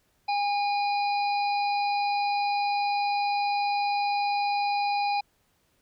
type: harmonic tone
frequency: 815 Hz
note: G#5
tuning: 33 cents flat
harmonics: 1 / 3 / 5 / 6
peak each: -24 / -34 / -38 / -40 dBFS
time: 0.28-5.21 s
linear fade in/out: 10 ms
effects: pink hiss -69 dBFS RMS until 5.81 s